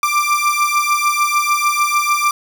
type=beating tone pair; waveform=30% pulse; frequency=1178 / 1184.7 Hz; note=D6 / D6; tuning=+5 / +15 cents; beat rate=6.7 Hz; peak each=-14 dBFS; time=0.03-2.31 s; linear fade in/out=2 ms; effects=8-bit